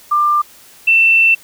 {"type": "tone pair in turn", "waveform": "sine", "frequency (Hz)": [1191, 2680], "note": ["D6", "E7"], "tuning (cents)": [24, 28], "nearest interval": "octave + major second", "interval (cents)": 1404, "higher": "second", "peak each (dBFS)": [-10, -7], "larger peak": "second", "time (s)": [[0.11, 0.42], [0.87, 1.35]], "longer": "second", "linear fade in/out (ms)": 10, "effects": ["white hiss -43 dBFS RMS until 1.43 s"]}